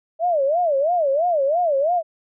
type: tone with vibrato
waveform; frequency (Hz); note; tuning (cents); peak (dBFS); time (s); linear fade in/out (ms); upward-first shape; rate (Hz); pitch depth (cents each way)
sine; 622.3; D#5; 0; -16; 0.19-2.03; 50; sine; 3; 250
effects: none